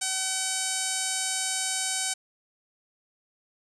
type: tone with low-pass filter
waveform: 5% pulse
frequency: 760 Hz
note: F#5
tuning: 46 cents sharp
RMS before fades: -29 dBFS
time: 0.01-2.14 s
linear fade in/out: 10 ms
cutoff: 8800 Hz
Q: 2.9
effects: none